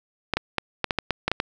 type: clicks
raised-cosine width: 0.3 ms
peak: -6 dBFS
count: 10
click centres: 0.337 / 0.37 / 0.583 / 0.843 / 0.908 / 0.987 / 1.107 / 1.28 / 1.316 / 1.401 s
effects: none